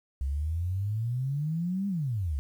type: exponential two-way sweep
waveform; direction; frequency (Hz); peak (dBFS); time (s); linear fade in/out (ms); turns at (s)
sine; up then down; 65.41 to 203.5 to 65.41; -27; 0.21-2.39; 0; 1.88
effects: 10-bit